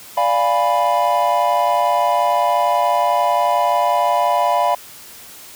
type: chord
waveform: triangle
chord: D diminished seventh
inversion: none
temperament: equal with one note detuned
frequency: 587.3 / 698.5 / 824.4 / 987.8 Hz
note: D5 / F5 / Ab5 / Cb6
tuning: 0 / 0 / -13 / 0 cents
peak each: -19 / -16 / -20 / -16 dBFS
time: 0.17-4.75 s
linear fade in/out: 5 ms
effects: white hiss -39 dBFS RMS until 5.55 s